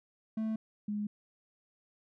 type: tone pair in turn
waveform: triangle / sine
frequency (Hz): 220 / 208.2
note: A3 / G#3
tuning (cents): 0 / +5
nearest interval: minor second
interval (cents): 95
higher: first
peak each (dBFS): -29 / -32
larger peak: first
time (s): 0.37-0.56 / 0.88-1.07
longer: neither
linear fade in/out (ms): 5
effects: none